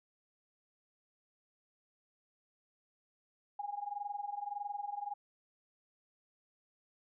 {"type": "tone with amplitude modulation", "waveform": "sine", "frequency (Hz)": 818, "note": "G#5", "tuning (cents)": -26, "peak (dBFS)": -34, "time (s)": [3.59, 5.14], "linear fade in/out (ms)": 5, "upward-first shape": "sine", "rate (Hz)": 21.7, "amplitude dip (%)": 85, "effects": []}